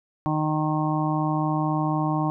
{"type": "harmonic tone", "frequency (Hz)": 154, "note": "D#3", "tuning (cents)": -17, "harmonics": [1, 2, 4, 5, 6, 7], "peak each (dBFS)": [-25, -26, -34, -30, -32, -31], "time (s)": [0.26, 2.3], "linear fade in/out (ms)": 0, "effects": []}